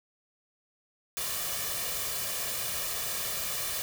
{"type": "noise with comb filter", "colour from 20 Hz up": "white", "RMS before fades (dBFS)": -33, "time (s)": [1.17, 3.82], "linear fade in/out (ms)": 0, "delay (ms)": 1.7, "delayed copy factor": 0.6, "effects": []}